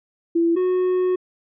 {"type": "tone pair in turn", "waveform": ["sine", "triangle"], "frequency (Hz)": [336, 366.3], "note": ["E4", "F#4"], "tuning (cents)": [33, -17], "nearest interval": "minor second", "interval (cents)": 150, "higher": "second", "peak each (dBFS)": -15, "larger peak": "neither", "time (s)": [[0.35, 0.56], [0.56, 1.16]], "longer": "second", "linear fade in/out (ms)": 10, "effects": ["resampled to 8000 Hz"]}